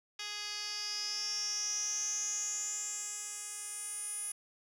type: tone with band-pass filter sweep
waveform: 10% pulse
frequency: 415.3 Hz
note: G#4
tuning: in tune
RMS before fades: -38 dBFS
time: 0.19-4.32 s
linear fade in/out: 5 ms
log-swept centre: 4200 to 10000 Hz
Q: 9.2
effects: none